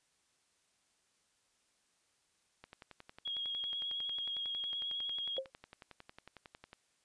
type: click train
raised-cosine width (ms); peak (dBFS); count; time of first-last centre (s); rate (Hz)
0.3; -34; 46; 2.64-6.731; 11
type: tone with vibrato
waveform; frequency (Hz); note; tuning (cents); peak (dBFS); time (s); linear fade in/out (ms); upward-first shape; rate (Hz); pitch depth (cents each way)
sine; 3292; G#7; -16; -36; 3.25-5.39; 10; square; 10; 17
type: tone with exponential decay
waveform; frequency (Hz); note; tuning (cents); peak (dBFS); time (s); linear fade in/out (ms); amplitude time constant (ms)
sine; 532; C5; +29; -30; 5.38-5.5; 2; 25
effects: white hiss -75 dBFS RMS until 7.04 s + resampled to 22050 Hz